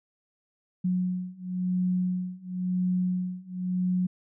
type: beating tone pair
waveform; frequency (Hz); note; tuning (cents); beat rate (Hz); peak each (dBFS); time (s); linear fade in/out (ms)
sine; 181.6 / 182.56; F#3 / F#3; -32 / -23; 0.96; -29 / -28; 0.84-4.07; 10
effects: none